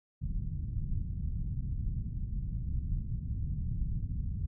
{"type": "low-pass noise", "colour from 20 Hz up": "pink", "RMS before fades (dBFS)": -34, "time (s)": [0.21, 4.47], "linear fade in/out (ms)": 20, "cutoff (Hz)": 160, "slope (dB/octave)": 24, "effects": []}